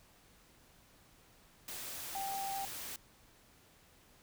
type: tone in noise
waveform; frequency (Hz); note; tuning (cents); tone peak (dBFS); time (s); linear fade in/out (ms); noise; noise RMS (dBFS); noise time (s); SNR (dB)
sine; 784; G5; 0; -37; 2.15-2.65; 2; white; -44; 1.68-2.96; +4
effects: pink hiss -64 dBFS RMS until 4.22 s